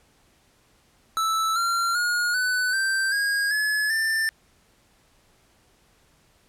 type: tone with pitch steps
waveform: square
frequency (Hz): 1316 / 1374.3 / 1435.1 / 1498.6 / 1565 / 1634.3 / 1706.6 / 1782.2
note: E6 / F6 / F6 / F#6 / G6 / G#6 / G#6 / A6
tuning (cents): -3 / -28 / +47 / +22 / -3 / -28 / +47 / +22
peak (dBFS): -22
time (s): 1.17-4.29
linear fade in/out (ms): 0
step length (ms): 390
effects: pink hiss -61 dBFS RMS until 6.48 s + low-pass 12000 Hz 12 dB/octave